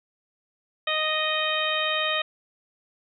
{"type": "harmonic tone", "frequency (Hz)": 621, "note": "D#5", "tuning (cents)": -3, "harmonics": [1, 2, 3, 4, 5, 6], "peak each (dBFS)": [-30, -30, -30, -30, -30, -30], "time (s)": [0.87, 2.22], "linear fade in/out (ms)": 5, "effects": []}